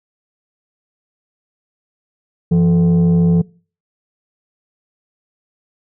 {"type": "tone with frequency modulation", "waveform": "sine", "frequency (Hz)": 169.7, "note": "F3", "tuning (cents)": -49, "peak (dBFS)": -8, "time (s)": [2.51, 3.42], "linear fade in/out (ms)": 10, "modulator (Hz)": 266, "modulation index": 0.45, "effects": ["noise-tail reverb RT60 0.4 s tail -24 dB re dry", "tanh soft clip ceiling -7 dBFS"]}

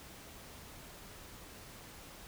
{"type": "silence", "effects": ["pink hiss -52 dBFS RMS until 2.27 s"]}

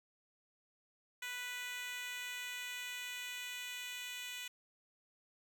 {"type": "tone with high-pass filter sweep", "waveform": "10% pulse", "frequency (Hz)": 493.9, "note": "B4", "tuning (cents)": 0, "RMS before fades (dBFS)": -44, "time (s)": [1.22, 4.48], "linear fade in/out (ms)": 5, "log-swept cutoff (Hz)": [1800, 2700], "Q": 1.3, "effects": []}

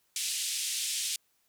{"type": "band-pass noise", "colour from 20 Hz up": "white", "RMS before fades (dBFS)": -33, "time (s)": [0.16, 1.16], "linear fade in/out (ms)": 2, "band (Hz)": [2600, 9700], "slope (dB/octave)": 24, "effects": ["white hiss -72 dBFS RMS until 1.48 s"]}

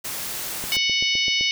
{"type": "noise", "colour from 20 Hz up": "white", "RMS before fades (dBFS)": -30, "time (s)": [0.04, 0.77], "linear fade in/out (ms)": 10}
{"type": "click train", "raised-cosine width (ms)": 2, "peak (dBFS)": -22, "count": 7, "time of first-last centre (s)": [0.64, 1.41], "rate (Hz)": 7.79}
{"type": "harmonic tone", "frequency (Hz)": 740, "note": "F#5", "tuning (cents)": 0, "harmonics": [3, 4, 5, 6, 7, 8], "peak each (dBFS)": [-24, -23, -28, -30, -28, -33], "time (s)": [0.72, 1.51], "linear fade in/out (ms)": 0}
{"effects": []}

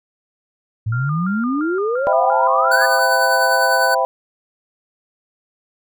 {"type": "exponential sweep", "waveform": "sine", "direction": "up", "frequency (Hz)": [105.4, 1760], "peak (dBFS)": -17, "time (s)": [0.86, 2.86], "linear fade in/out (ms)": 10}
{"type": "tone with vibrato", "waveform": "sine", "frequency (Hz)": 1300, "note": "E6", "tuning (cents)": -24, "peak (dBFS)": -25, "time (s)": [0.92, 3], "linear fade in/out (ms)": 5, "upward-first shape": "square", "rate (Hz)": 2.9, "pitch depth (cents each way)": 120}
{"type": "chord", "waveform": "sine", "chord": "C major seventh", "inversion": "none", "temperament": "equal with one note detuned", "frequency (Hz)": [523.3, 666.9, 784, 987.8], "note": ["C5", "E5", "G5", "B5"], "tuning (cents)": [0, 20, 0, 0], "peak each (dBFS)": -20, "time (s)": [2.07, 4.05], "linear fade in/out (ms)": 0}
{"type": "tone with tremolo", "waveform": "square", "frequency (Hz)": 1500, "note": "F#6", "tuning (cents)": 23, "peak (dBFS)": -16, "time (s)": [2.71, 3.95], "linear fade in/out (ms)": 10, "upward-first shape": "sine", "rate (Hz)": 10, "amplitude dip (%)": 40}
{"effects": []}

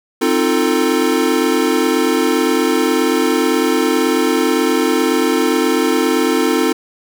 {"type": "chord", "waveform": "square", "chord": "F dominant seventh", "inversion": "second", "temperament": "equal with one note detuned", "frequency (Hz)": [261.6, 311.1, 349.2, 445.1], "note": ["C4", "Eb4", "F4", "A4"], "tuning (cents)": [0, 0, 0, 20], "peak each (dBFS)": -19, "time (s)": [0.21, 6.73], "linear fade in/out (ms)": 10, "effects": []}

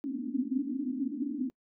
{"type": "band-pass noise", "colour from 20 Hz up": "pink", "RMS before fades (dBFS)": -33, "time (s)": [0.04, 1.5], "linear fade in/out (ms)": 0, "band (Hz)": [240, 290], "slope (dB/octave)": 96, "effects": ["noise-tail reverb RT60 0.1 s tail -26 dB re dry"]}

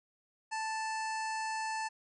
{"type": "harmonic tone with a mistuned harmonic", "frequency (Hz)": 880, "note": "A5", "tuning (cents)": 0, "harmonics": [1, 2, 3, 5, 6, 7, 8, 9, 10], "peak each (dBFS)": [-35, -41, -45, -49, -51, -52, -53, -54, -55], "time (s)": [0.51, 1.89], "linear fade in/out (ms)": 20, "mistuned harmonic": 6, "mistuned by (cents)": -44, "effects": []}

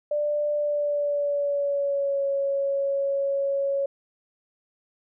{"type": "tone with pitch glide", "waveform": "sine", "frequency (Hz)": [591, 554.6], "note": ["D5", "C#5"], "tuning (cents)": [11, 1], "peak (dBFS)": -22, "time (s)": [0.11, 3.86], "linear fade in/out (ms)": 5, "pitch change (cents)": -110, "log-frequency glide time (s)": [0.54, 2.25], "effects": []}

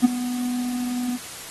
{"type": "tone with ADSR envelope", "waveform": "triangle", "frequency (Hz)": 246.9, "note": "B3", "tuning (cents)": 0, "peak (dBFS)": -6, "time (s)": [0.02, 1.18], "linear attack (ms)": 29, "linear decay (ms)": 17, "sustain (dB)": -16, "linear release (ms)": 26, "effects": ["white hiss -37 dBFS RMS until 1.5 s", "AAC 32 kbps"]}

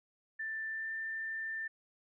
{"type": "tone with pitch glide", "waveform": "sine", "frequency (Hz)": [1772, 1786.4], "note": ["A6", "A6"], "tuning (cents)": [12, 26], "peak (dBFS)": -36, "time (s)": [0.39, 1.68], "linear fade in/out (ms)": 10, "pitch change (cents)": 14, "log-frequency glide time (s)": [0.68, 0.92], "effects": []}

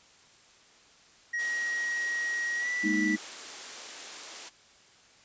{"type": "tone with pitch glide", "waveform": "triangle", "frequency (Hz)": [1896, 1964], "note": ["A#6", "B6"], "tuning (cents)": [29, -10], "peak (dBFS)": -27, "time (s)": [1.33, 3.16], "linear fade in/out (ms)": 10, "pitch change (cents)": 61, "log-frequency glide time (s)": [2.57, 2.69]}
{"type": "high-pass noise", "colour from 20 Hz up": "white", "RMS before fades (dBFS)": -41, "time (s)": [1.38, 4.5], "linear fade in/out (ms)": 20, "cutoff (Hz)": 270, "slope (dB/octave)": 24}
{"type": "chord", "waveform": "sine", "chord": "Ab suspended second", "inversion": "none", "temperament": "equal", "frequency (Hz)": [207.7, 233.1, 311.1], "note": ["Ab3", "Bb3", "Eb4"], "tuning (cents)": [0, 0, 0], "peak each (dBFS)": [-30, -34, -28], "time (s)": [2.83, 3.17], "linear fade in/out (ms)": 20}
{"effects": ["white hiss -58 dBFS RMS until 5.24 s", "resampled to 16000 Hz"]}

